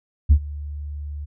sine tone with ADSR envelope, 73.2 Hz, D2, 5 cents flat, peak -5 dBFS, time 0.29-1.26 s, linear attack 23 ms, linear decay 72 ms, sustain -23 dB, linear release 21 ms, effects tanh soft clip ceiling -7 dBFS

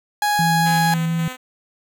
30% pulse tone, 830.6 Hz, G#5, in tune, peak -14 dBFS, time 0.22-0.94 s, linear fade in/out 2 ms
sine tone with vibrato, 164.81 Hz, E3, in tune, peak -18 dBFS, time 0.39-1.28 s, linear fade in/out 2 ms, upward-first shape square, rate 4.3 Hz, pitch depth 11 cents each way
5% pulse tone with tremolo, 254.8 Hz, C4, 46 cents flat, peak -18 dBFS, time 0.65-1.37 s, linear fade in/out 20 ms, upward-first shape square, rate 3.7 Hz, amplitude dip 35%
effects none

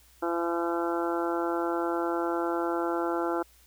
harmonic tone, 170 Hz, F3, 46 cents flat, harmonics 2 / 3 / 4 / 5 / 6 / 7 / 8 / 9, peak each -29 / -34 / -35 / -35 / -39 / -43 / -35 / -45 dBFS, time 0.22-3.43 s, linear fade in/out 10 ms, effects added 60 Hz sine -60 dBFS peak until 3.66 s + white hiss -60 dBFS RMS until 3.66 s

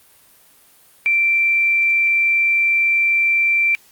sine tone, 2349 Hz, D7, in tune, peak -13 dBFS, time 1.06-3.75 s, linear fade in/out 0 ms, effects white hiss -51 dBFS RMS until 3.91 s + Opus 32 kbps

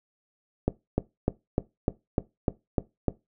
click train, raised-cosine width 2 ms, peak -9 dBFS, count 9, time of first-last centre 0.68-3.082 s, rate 3.33 Hz, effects noise-tail reverb RT60 0.2 s tail -18 dB re dry

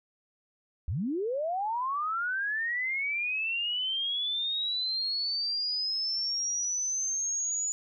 sine linear sweep, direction up, 61.74 to 6940 Hz, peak -28 dBFS, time 0.88-7.72 s, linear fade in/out 0 ms, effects none

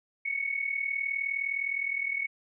sine tone with amplitude modulation, 2217 Hz, C#7, in tune, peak -25 dBFS, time 0.25-2.27 s, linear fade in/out 10 ms, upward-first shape sine, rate 39.6 Hz, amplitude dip 75%, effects none

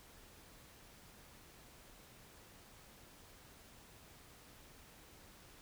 silence, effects pink hiss -60 dBFS RMS until 5.61 s

